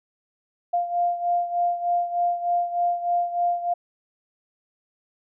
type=beating tone pair; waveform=sine; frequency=698.5 / 701.8 Hz; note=F5 / F5; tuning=0 / +8 cents; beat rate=3.3 Hz; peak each=-22 / -27 dBFS; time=0.73-3.74 s; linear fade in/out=10 ms; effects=none